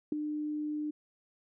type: tone with ADSR envelope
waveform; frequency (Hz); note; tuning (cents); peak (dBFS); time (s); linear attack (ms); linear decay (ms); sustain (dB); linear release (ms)
sine; 300.7; D4; +41; -23; 0.12-0.91; 4; 6; -9; 10
effects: none